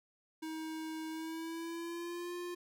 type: tone with pitch glide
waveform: square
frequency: 317.4 to 352.2 Hz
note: D#4 to F4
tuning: +35 to +15 cents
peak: -40 dBFS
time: 0.42-2.55 s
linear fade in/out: 10 ms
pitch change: +180 cents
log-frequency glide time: 1.09-2.34 s
effects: none